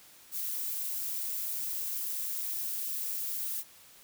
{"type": "noise with amplitude modulation", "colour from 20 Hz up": "violet", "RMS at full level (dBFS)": -33, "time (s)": [0.31, 3.64], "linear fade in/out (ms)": 50, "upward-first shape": "sine", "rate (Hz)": 203, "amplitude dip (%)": 40, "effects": ["white hiss -56 dBFS RMS until 4.03 s"]}